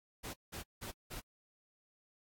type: noise bursts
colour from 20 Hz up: pink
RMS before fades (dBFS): -44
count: 4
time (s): 0.23-1.21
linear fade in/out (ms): 20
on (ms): 110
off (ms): 180
effects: AAC 64 kbps